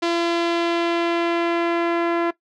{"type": "tone with low-pass filter sweep", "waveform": "sawtooth", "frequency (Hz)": 340, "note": "F4", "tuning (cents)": -46, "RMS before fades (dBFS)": -21, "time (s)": [0.02, 2.31], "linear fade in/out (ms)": 10, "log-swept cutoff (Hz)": [4400, 1800], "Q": 1.3, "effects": ["noise-tail reverb RT60 0.1 s tail -18 dB re dry"]}